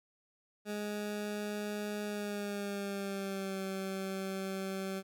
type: tone with pitch glide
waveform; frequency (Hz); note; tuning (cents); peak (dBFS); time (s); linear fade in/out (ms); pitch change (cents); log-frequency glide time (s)
20% pulse; 208.2 to 192.03; G#3 to G3; +5 to -35; -31; 0.65-5.03; 50; -140; 2.05-3.6
effects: none